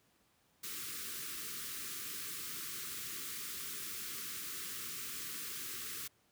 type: band-stop noise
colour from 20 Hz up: white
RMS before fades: -43 dBFS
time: 0.63-6.08 s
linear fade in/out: 10 ms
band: 470 to 1100 Hz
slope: 96 dB/octave
effects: pink hiss -72 dBFS RMS until 6.31 s + high-pass 80 Hz 12 dB/octave